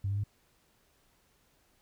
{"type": "tone with pitch steps", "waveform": "sine", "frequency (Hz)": [98, 100.29, 102.63], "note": ["G2", "G2", "G#2"], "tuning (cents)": [0, 40, -20], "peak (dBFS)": -28, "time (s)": [0.04, 0.238], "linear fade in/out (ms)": 5, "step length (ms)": 66, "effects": ["tanh soft clip ceiling -24 dBFS", "pink hiss -69 dBFS RMS until 1.81 s"]}